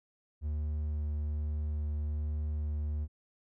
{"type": "tone", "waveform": "triangle", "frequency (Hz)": 75.1, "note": "D2", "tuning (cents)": 39, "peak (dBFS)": -29, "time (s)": [0.41, 3.08], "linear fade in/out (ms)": 50, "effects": []}